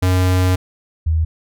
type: tone pair in turn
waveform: square / sine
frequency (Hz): 91.9 / 79.95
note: F#2 / D#2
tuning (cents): -11 / +48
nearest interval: major second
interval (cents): 241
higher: first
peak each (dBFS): -13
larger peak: neither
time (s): 0.02-0.56 / 1.06-1.25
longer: first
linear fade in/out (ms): 10
effects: none